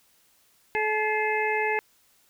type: harmonic tone with a mistuned harmonic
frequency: 430 Hz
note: A4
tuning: 40 cents flat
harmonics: 1 / 2 / 4 / 5 / 6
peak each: -28 / -28 / -31 / -29 / -33 dBFS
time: 0.75-1.79 s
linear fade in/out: 0 ms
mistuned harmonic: 5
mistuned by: -40 cents
effects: white hiss -63 dBFS RMS until 2.29 s